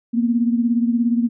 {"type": "beating tone pair", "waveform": "sine", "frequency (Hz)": [233.3, 250.3], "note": ["A#3", "B3"], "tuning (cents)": [2, 23], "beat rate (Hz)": 17, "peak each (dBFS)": [-16, -22], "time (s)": [0.13, 1.29], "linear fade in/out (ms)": 20, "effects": []}